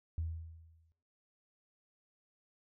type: tone with exponential decay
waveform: sine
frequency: 81.6 Hz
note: E2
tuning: 17 cents flat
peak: -31 dBFS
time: 0.18-0.92 s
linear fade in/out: 0 ms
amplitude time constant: 160 ms
effects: noise-tail reverb RT60 0.9 s tail -24 dB re dry + tanh soft clip ceiling -27 dBFS